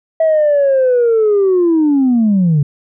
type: linear sweep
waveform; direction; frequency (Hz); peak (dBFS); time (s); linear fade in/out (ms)
sine; down; 651 to 138.2; -7; 0.2-2.63; 5
effects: tanh soft clip ceiling -6 dBFS